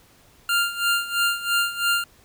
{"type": "tone with tremolo", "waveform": "25% pulse", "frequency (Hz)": 1396.9, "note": "F6", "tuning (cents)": 0, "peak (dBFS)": -14, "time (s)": [0.49, 2.04], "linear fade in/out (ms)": 2, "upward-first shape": "sine", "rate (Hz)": 3, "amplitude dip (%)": 80, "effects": ["pink hiss -55 dBFS RMS until 2.24 s"]}